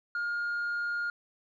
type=tone with tanh clipping; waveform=sine; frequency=1418 Hz; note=F6; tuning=26 cents sharp; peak=-30 dBFS; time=0.15-1.1 s; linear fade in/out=2 ms; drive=1 dB; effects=none